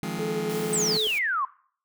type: chord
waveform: sawtooth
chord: F minor seventh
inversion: third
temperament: just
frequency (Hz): 157.15 / 174.61 / 209.5 / 261.9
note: Eb3 / F3 / Ab3 / C4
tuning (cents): +18 / 0 / +15 / +2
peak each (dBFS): -31 / -29 / -29 / -34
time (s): 0.03-0.97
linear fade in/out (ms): 0
type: tone with vibrato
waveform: sine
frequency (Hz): 430.8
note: A4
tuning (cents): -37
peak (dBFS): -28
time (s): 0.19-1.07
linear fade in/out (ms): 0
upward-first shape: sine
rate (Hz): 2.9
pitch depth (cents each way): 12
type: noise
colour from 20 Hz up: white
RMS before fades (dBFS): -40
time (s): 0.49-1.19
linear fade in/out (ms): 10
type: exponential sweep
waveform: sine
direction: down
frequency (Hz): 8420 to 1023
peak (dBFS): -23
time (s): 0.73-1.45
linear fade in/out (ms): 2
effects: noise-tail reverb RT60 0.5 s tail -20 dB re dry